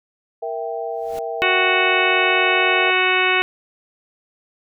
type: chord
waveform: sine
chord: E diminished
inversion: second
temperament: equal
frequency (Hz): 466.2 / 659.3 / 784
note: Bb4 / E5 / G5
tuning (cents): 0 / 0 / 0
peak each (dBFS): -27 / -27 / -29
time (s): 0.42-2.91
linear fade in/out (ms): 10
type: noise with exponential growth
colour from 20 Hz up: pink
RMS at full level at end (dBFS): -36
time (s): 0.9-1.19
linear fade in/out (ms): 2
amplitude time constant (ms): 63
type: harmonic tone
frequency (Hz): 370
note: F#4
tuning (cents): 0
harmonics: 1 / 2 / 3 / 4 / 5 / 6 / 7 / 8 / 10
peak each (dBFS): -23 / -25 / -24 / -23 / -25 / -21 / -21 / -25 / -32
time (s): 1.42-3.42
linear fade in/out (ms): 0
effects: none